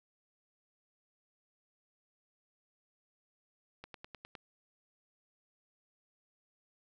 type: click train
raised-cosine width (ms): 0.3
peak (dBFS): -30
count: 6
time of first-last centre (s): 3.84-4.352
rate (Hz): 9.76
effects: none